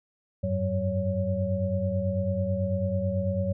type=tone cluster; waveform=sine; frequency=91.7 / 100.8 / 187.6 / 559 Hz; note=F#2 / G2 / F#3 / C#5; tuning=-15 / +49 / +24 / +14 cents; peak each=-30 dBFS; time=0.43-3.53 s; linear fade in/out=10 ms; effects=none